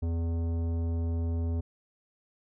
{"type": "tone with tanh clipping", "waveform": "sine", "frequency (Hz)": 83.5, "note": "E2", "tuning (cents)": 23, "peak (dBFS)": -29, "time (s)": [0.02, 1.61], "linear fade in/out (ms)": 10, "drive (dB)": 14, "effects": []}